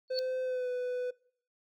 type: tone with exponential growth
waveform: sine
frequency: 4435 Hz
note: C#8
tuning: in tune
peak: -28 dBFS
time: 0.08-0.19 s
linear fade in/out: 0 ms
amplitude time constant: 22 ms
type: tone with pitch glide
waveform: triangle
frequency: 514 to 497.6 Hz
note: C5 to B4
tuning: -31 to +13 cents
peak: -29 dBFS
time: 0.1-1.11 s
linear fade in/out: 10 ms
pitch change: -56 cents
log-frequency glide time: 0.43-0.69 s
effects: noise-tail reverb RT60 0.6 s tail -23 dB re dry